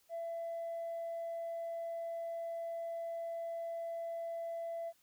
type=tone with tanh clipping; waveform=triangle; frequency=670 Hz; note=E5; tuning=28 cents sharp; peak=-38 dBFS; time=0.09-4.93 s; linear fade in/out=50 ms; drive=5 dB; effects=white hiss -71 dBFS RMS until 5.02 s